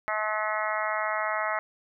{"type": "harmonic tone", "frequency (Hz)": 214.3, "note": "A3", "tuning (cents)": -45, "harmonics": [3, 4, 5, 6, 7, 8, 9, 10], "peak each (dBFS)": [-32, -34, -35, -32, -37, -39, -34, -37], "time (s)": [0.08, 1.59], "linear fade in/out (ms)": 0, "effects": []}